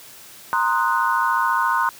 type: chord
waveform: sine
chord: C half-diminished seventh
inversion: third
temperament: equal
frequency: 932.3 / 1046.5 / 1244.5 / 1480 Hz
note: Bb5 / C6 / Eb6 / Gb6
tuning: 0 / 0 / 0 / 0 cents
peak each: -22 / -21 / -25 / -23 dBFS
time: 0.53-1.89 s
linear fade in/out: 0 ms
effects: white hiss -43 dBFS RMS until 1.99 s + high-pass 80 Hz 12 dB/octave